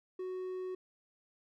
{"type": "tone", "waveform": "triangle", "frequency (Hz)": 370.1, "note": "F#4", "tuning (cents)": 0, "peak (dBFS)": -35, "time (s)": [0.19, 0.75], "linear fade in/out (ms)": 5, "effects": []}